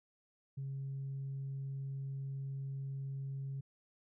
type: tone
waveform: sine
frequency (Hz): 136.4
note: C#3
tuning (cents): -28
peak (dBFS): -37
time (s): 0.57-3.61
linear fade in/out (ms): 10
effects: tanh soft clip ceiling -35 dBFS